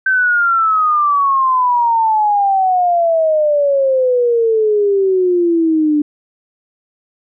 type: exponential sweep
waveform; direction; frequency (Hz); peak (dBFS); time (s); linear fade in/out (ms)
sine; down; 1553 to 293.7; -10; 0.06-6.02; 5
effects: none